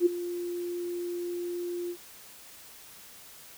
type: tone with ADSR envelope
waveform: sine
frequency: 350.3 Hz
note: F4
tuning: 5 cents sharp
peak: -16 dBFS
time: 0-1.97 s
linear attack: 59 ms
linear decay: 15 ms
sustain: -15 dB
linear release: 70 ms
effects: white hiss -50 dBFS RMS until 3.57 s